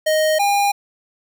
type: tone pair in turn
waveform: square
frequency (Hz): 622.3 / 808.1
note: D#5 / G#5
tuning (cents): 0 / -48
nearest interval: perfect fourth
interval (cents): 452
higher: second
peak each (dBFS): -15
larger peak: neither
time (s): 0.06-0.39 / 0.39-0.72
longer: neither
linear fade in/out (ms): 10
effects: none